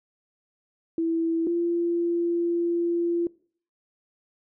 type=tone pair in turn; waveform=sine; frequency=329.6 / 342.4 Hz; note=E4 / F4; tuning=0 / -34 cents; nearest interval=minor second; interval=66 cents; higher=second; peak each=-22 dBFS; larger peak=neither; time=0.98-1.47 / 1.47-3.27 s; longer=second; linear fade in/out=2 ms; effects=noise-tail reverb RT60 0.5 s tail -22 dB re dry